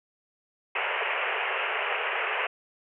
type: band-pass noise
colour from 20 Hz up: white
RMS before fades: -29 dBFS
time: 0.75-2.47 s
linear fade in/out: 5 ms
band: 390 to 2900 Hz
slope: 96 dB/octave
effects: none